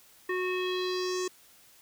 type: tone with low-pass filter sweep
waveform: square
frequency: 366.6 Hz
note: F#4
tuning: 16 cents flat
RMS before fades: -31 dBFS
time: 0.29-1.28 s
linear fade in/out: 5 ms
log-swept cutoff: 2000 to 7100 Hz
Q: 3.9
effects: white hiss -58 dBFS RMS until 1.81 s